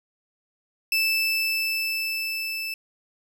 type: tone with level ramp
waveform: 30% pulse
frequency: 2637 Hz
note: E7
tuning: in tune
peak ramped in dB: -17 to -26 dBFS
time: 0.92-2.74 s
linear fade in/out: 2 ms
effects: none